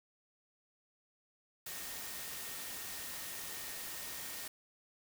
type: tone in noise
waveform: sine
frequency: 1845 Hz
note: A#6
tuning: 18 cents flat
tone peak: -55 dBFS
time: 1.66-4.48 s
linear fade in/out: 5 ms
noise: white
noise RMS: -44 dBFS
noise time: 1.66-4.48 s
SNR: -14 dB
effects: none